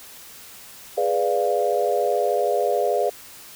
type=chord; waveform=sine; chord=G# diminished seventh; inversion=none; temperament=equal; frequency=415.3 / 493.9 / 587.3 / 698.5 Hz; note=G#4 / B4 / D5 / F5; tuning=0 / 0 / 0 / 0 cents; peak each=-24 dBFS; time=0.97-3.1 s; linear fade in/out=10 ms; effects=white hiss -43 dBFS RMS until 3.55 s